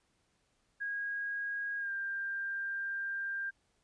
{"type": "tone with pitch glide", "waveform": "sine", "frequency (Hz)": [1639, 1591.4], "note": ["G#6", "G6"], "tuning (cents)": [-23, 26], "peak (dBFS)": -34, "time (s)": [0.8, 3.51], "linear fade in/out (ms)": 20, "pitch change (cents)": -51, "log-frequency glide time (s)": [1.78, 1.91], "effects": ["pink hiss -75 dBFS RMS until 3.83 s", "resampled to 22050 Hz"]}